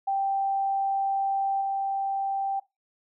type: tone with level steps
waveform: sine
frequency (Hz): 784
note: G5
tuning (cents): 0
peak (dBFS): -23 / -25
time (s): 0.07-2.6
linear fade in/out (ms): 10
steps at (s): 1.61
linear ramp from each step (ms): 5
effects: noise-tail reverb RT60 0.2 s tail -18 dB re dry